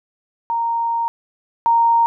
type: tone pair in turn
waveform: sine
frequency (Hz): 928 / 928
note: A#5 / A#5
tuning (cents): -8 / -8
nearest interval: unison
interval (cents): 0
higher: neither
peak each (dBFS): -17 / -11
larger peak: second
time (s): 0.5-1.08 / 1.66-2.06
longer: first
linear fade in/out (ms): 0
effects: none